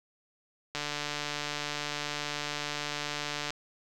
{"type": "click train", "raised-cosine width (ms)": 0.2, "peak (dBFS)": -16, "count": 406, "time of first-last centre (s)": [0.75, 3.505], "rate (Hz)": 147, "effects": []}